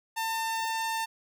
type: tone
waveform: sawtooth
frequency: 899 Hz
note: A5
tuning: 37 cents sharp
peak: -25 dBFS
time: 0.16-1.06 s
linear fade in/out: 20 ms
effects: none